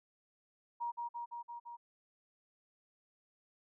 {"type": "tone with echo", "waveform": "sine", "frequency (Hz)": 947, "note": "A#5", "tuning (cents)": 27, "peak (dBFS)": -35, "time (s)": [0.8, 0.92], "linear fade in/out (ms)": 20, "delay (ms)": 170, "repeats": 5, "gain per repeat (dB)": -2, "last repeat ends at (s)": 1.77, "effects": []}